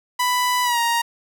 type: tone with pitch glide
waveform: sawtooth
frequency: 992 to 936.3 Hz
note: B5 to A#5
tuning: +7 to +7 cents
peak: -14 dBFS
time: 0.19-1.02 s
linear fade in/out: 10 ms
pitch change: -100 cents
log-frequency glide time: 0.63-0.79 s
effects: none